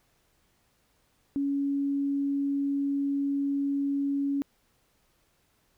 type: tone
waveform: sine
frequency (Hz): 280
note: C#4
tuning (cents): +18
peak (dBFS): -25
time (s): 1.36-4.42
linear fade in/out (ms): 0
effects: pink hiss -69 dBFS RMS until 5.77 s